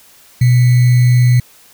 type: tone with sample-and-hold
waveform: sine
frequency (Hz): 123.47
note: B2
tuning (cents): 0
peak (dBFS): -6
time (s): 0.41-1.4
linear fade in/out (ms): 5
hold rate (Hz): 2100
effects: white hiss -45 dBFS RMS until 1.73 s